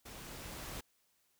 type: noise with level ramp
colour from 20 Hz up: pink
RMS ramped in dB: -50 to -44 dBFS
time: 0.05-0.81 s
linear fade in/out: 10 ms
effects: white hiss -75 dBFS RMS until 1.39 s